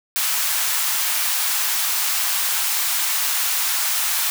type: high-pass noise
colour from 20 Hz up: white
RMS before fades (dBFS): -21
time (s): 0.16-4.3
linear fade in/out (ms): 0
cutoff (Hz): 800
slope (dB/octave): 24
effects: none